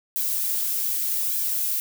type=noise with flanger; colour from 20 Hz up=violet; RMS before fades=-25 dBFS; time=0.16-1.8 s; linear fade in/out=0 ms; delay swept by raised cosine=1.2 to 5 ms; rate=0.83 Hz; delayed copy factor=+0.55; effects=none